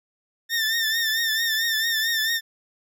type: tone with vibrato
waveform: 20% pulse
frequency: 1800 Hz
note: A6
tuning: 39 cents sharp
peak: -16 dBFS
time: 0.49-2.41 s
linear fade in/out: 50 ms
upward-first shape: triangle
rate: 4.5 Hz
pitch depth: 69 cents each way
effects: none